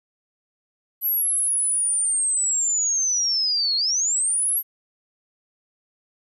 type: linear two-way sweep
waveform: sine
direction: down then up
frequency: 11840 to 4211 to 11840 Hz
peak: -19 dBFS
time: 1.01-4.63 s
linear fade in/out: 50 ms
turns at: 3.76 s
effects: 10-bit